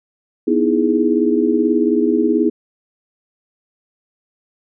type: chord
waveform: sine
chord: E major seventh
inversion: second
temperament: equal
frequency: 246.9 / 311.1 / 329.6 / 415.3 Hz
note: B3 / D#4 / E4 / G#4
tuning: 0 / 0 / 0 / 0 cents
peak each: -18 dBFS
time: 0.47-2.5 s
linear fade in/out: 10 ms
effects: none